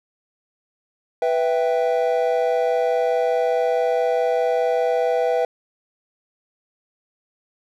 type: chord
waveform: triangle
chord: E minor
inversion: second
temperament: equal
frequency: 493.9 / 659.3 / 784 Hz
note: B4 / E5 / G5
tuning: 0 / 0 / 0 cents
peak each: -18 / -20 / -23 dBFS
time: 1.22-5.45 s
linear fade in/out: 2 ms
effects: none